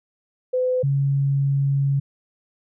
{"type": "tone pair in turn", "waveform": "sine", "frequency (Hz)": [507, 138.86], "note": ["B4", "C#3"], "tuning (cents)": [45, 3], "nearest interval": "octave + minor seventh", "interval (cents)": 2242, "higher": "first", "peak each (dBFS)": [-18, -17], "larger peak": "second", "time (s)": [[0.53, 0.83], [0.83, 2]], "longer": "second", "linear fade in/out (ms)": 10, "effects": []}